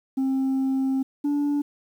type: tone pair in turn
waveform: sine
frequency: 266.2 / 289.3 Hz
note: C4 / D4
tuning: +30 / -26 cents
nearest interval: minor second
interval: 144 cents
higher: second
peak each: -18 dBFS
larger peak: neither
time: 0.17-1.03 / 1.24-1.62 s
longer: first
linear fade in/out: 10 ms
effects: tanh soft clip ceiling -20 dBFS + 9-bit